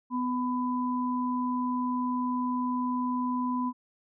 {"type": "tone pair together", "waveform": "sine", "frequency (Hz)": [250, 1000], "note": ["B3", "B5"], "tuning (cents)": [21, 21], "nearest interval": "2 octaves", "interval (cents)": 2400, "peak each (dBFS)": [-28, -31], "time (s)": [0.1, 3.73], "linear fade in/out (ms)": 50, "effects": []}